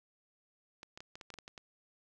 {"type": "clicks", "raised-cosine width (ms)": 0.2, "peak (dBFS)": -30, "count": 10, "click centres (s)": [0.831, 0.975, 1.005, 1.155, 1.212, 1.303, 1.34, 1.387, 1.479, 1.578], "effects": []}